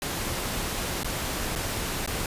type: noise with dropouts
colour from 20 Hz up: pink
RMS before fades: -30 dBFS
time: 0.02-2.26 s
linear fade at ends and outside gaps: 1 ms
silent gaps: 1.033-1.045 / 1.553-1.559 / 2.062-2.075 s
effects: resampled to 32000 Hz